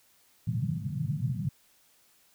pink band-pass noise, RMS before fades -31 dBFS, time 0.47-1.49 s, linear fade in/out 5 ms, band 110 to 180 Hz, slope 48 dB/octave, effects white hiss -64 dBFS RMS until 2.34 s

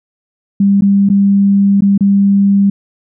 sine tone with dropouts, 198.8 Hz, G3, 25 cents sharp, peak -6 dBFS, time 0.6-2.7 s, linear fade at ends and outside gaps 5 ms, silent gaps 0.81-0.82 / 1.09-1.099 / 1.808-1.82 / 1.978-2.007 s, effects none

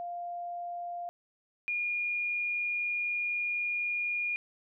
sine tone pair in turn, 698.5 / 2428 Hz, F5 / D#7, 0 / -43 cents, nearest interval octave + minor seventh, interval 2157 cents, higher second, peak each -35 / -29 dBFS, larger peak second, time 0-1.09 / 1.68-4.36 s, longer second, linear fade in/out 0 ms, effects none

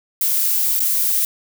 violet noise with dropouts, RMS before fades -18 dBFS, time 0.21-1.25 s, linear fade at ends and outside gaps 1 ms, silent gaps 0.795-0.803 s, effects none

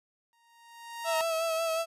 sawtooth tone with exponential growth, 932.3 Hz, A#5, in tune, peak -24 dBFS, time 0.33-1.21 s, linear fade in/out 0 ms, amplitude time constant 190 ms
35% pulse tone with vibrato, 654 Hz, E5, 14 cents flat, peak -26 dBFS, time 1.04-1.86 s, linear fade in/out 50 ms, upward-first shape sine, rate 5.5 Hz, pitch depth 28 cents each way
effects resampled to 32000 Hz

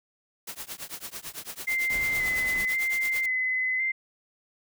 white noise with tremolo, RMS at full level -35 dBFS, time 0.47-3.26 s, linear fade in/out 5 ms, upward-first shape triangle, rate 9 Hz, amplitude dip 100%
sine tone with vibrato, 2058 Hz, C7, 29 cents flat, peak -24 dBFS, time 1.67-3.92 s, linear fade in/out 10 ms, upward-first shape square, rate 0.94 Hz, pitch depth 24 cents each way
pink noise, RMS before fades -40 dBFS, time 1.9-2.65 s, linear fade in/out 0 ms
effects none

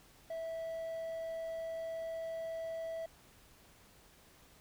triangle tone, 655 Hz, E5, 11 cents flat, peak -36 dBFS, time 0.3-3.06 s, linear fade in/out 5 ms, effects pink hiss -62 dBFS RMS until 4.6 s

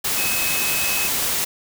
sine tone in noise, 2566 Hz, E7, 47 cents flat, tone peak -25 dBFS, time 0.17-1.08 s, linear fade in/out 10 ms, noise white, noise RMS -22 dBFS, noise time 0.04-1.45 s, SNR -6 dB, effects none

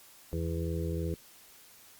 harmonic tone, 82.9 Hz, E2, 10 cents sharp, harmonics 1 / 2 / 4 / 5 / 6, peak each -33 / -36 / -39 / -40 / -41 dBFS, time 0.33-1.14 s, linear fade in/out 0 ms, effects white hiss -56 dBFS RMS until 1.99 s + Opus 48 kbps

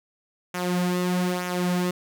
sawtooth tone with flanger, 179.6 Hz, F3, 49 cents sharp, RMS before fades -25 dBFS, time 0.54-1.91 s, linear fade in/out 5 ms, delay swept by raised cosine 0.22 to 4.32 ms, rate 1.1 Hz, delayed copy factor -0.6, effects none

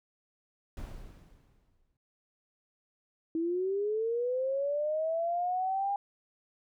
brown noise with exponential decay, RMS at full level -38 dBFS, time 0.77-1.97 s, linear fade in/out 2 ms, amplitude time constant 260 ms
sine linear sweep, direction up, 320.4 to 810 Hz, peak -28 dBFS, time 3.35-5.96 s, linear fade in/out 2 ms
effects none

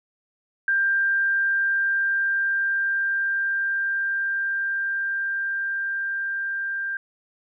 sine tone with level ramp, 1588 Hz, G6, 22 cents sharp, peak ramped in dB -18 to -25 dBFS, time 0.68-6.97 s, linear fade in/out 2 ms, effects none

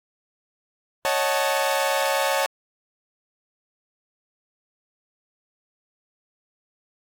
sawtooth chord, D# half-diminished seventh, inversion third, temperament equal with one note detuned, 554.4 / 622.3 / 746 / 880 Hz, C#5 / D#5 / F#5 / A5, 0 / 0 / +14 / 0 cents, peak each -20 / -24 / -25 / -22 dBFS, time 1.05-2.46 s, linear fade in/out 0 ms, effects AAC 64 kbps

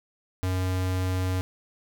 square tone, 92.5 Hz, F#2, in tune, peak -25 dBFS, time 0.43-1.41 s, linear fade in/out 0 ms, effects none

